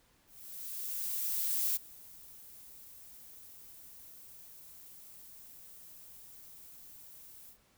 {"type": "noise with ADSR envelope", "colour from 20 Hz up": "violet", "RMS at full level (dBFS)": -31, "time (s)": [0.26, 7.58], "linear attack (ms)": 1500, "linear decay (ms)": 14, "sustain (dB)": -22, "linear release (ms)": 93, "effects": ["pink hiss -68 dBFS RMS until 7.77 s"]}